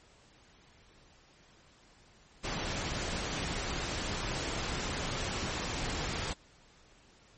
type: noise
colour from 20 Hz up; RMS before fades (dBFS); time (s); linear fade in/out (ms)
pink; -35; 2.43-6.34; 20
effects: pink hiss -61 dBFS RMS until 7.37 s + MP3 32 kbps